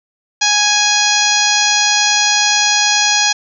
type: harmonic tone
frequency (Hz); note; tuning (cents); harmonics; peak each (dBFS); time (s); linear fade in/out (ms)
830.6; G#5; 0; 1 / 2 / 3 / 4 / 5 / 6 / 7 / 8; -19 / -19 / -19 / -19 / -19 / -19 / -19 / -19; 0.41-3.33; 10
effects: none